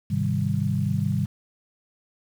sine chord, Ab major seventh, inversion none, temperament equal, 103.83 / 130.81 / 155.56 / 196 Hz, Ab2 / C3 / Eb3 / G3, 0 / 0 / 0 / 0 cents, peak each -27 dBFS, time 0.1-1.26 s, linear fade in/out 10 ms, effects 8-bit

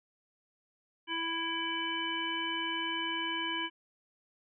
harmonic tone with a mistuned harmonic, 330 Hz, E4, 2 cents sharp, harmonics 1 / 3 / 5 / 7 / 9, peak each -40 / -38 / -39 / -39 / -36 dBFS, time 1.07-3.7 s, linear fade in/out 50 ms, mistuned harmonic 9, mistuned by +17 cents, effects none

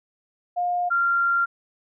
sine tone pair in turn, 710 / 1384.4 Hz, F5 / F6, +28 / -16 cents, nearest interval octave, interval 1156 cents, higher second, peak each -21 / -18 dBFS, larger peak second, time 0.56-0.9 / 0.9-1.46 s, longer second, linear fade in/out 20 ms, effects none

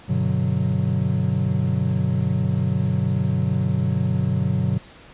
triangle chord, G major seventh, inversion none, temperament equal with one note detuned, 98 / 124.47 / 146.83 / 185 Hz, G2 / B2 / D3 / F#3, 0 / +14 / 0 / 0 cents, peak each -23 / -21 / -23 / -22 dBFS, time 0.08-4.79 s, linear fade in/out 20 ms, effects pink hiss -46 dBFS RMS until 5.13 s + resampled to 8000 Hz

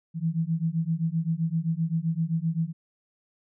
sine beating tone pair, 160 / 167.7 Hz, D#3 / E3, +49 / +30 cents, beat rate 7.7 Hz, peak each -27 dBFS, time 0.14-2.73 s, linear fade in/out 50 ms, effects none

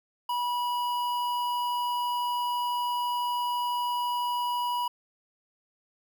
square tone with notch filter, 974 Hz, B5, 24 cents flat, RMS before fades -29 dBFS, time 0.29-4.88 s, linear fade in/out 5 ms, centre 7800 Hz, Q 0.66, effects none

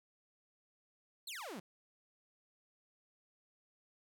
sawtooth exponential sweep, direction down, 4435 to 160 Hz, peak -40 dBFS, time 1.27-1.6 s, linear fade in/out 5 ms, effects none

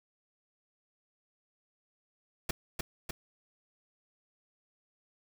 pink noise with echo, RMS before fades -32 dBFS, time 2.49-2.51 s, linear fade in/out 5 ms, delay 300 ms, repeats 2, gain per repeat -3 dB, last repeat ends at 3.11 s, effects none

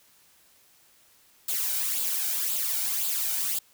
blue noise with flanger, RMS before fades -28 dBFS, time 1.48-3.59 s, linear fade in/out 5 ms, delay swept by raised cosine 0.25 to 1.35 ms, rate 1.9 Hz, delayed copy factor +0.55, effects white hiss -60 dBFS RMS until 3.73 s

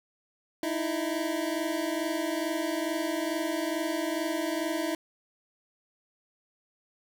25% pulse tone pair together, 308.9 / 331.2 Hz, D#4 / E4, -12 / +8 cents, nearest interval minor second, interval 120 cents, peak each -28 / -27 dBFS, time 0.63-4.95 s, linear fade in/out 2 ms, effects none

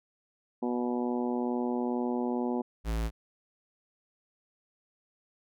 harmonic tone, 122.2 Hz, B2, 18 cents flat, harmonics 2 / 3 / 4 / 5 / 6 / 7 / 8, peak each -30 / -34 / -38 / -42 / -41 / -40 / -45 dBFS, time 0.62-2.62 s, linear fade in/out 10 ms
square tone, 55.6 Hz, A1, 19 cents sharp, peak -29 dBFS, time 2.84-3.11 s, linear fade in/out 50 ms
effects none

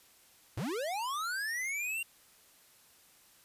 square linear sweep, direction up, 84.1 to 2794 Hz, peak -34 dBFS, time 0.57-2.03 s, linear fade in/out 5 ms, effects white hiss -62 dBFS RMS until 3.44 s + resampled to 32000 Hz

